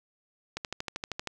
click train, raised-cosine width 0.2 ms, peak -16 dBFS, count 10, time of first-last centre 0.57-1.273 s, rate 12.8 Hz, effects none

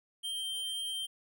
square tone, 3149 Hz, G7, 7 cents sharp, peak -35 dBFS, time 0.23-1.07 s, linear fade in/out 20 ms, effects none

